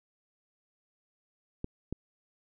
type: clicks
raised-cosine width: 3 ms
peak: -21 dBFS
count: 2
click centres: 1.644 / 1.926 s
effects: none